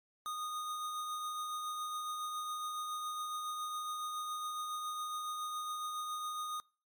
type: tone with tremolo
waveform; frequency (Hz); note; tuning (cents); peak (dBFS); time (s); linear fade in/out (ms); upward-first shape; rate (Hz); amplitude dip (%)
square; 1234; D#6; -15; -37; 0.26-6.6; 0; triangle; 7.2; 30
effects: noise-tail reverb RT60 0.4 s tail -26 dB re dry + MP3 96 kbps